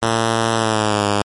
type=tone with pitch glide; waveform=5% pulse; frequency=113.6 to 102.38 Hz; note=A#2 to G#2; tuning=-44 to -24 cents; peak=-4 dBFS; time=0.02-1.22 s; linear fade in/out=5 ms; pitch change=-180 cents; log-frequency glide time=0.55-1.05 s; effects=MP3 48 kbps